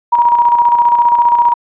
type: tone with tremolo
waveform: sine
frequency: 953 Hz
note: A#5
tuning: 38 cents sharp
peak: -5 dBFS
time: 0.12-1.54 s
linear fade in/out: 10 ms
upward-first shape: square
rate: 15 Hz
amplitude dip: 45%
effects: resampled to 8000 Hz